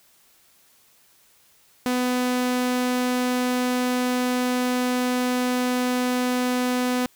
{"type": "tone", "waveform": "sawtooth", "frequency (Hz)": 249.7, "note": "B3", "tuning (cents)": 19, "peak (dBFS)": -17, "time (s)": [1.86, 7.06], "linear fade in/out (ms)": 0, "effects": ["white hiss -58 dBFS RMS until 7.15 s"]}